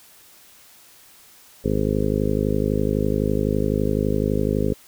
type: harmonic tone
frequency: 51.91 Hz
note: G#1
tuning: in tune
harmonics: 1 / 2 / 3 / 4 / 5 / 6 / 7 / 8 / 9 / 10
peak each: -27 / -27 / -27 / -26 / -27 / -31 / -31 / -26 / -30 / -31 dBFS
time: 1.64-4.74 s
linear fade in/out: 10 ms
effects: white hiss -50 dBFS RMS until 4.87 s